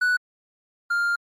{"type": "tone pair in turn", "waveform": "triangle", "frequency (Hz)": [1480, 1400.3], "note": ["F#6", "F6"], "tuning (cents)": [0, 4], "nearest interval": "minor second", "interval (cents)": 96, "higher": "first", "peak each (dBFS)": [-16, -18], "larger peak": "first", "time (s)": [[0.01, 0.17], [0.9, 1.16]], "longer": "second", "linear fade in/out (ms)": 10, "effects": ["MP3 64 kbps"]}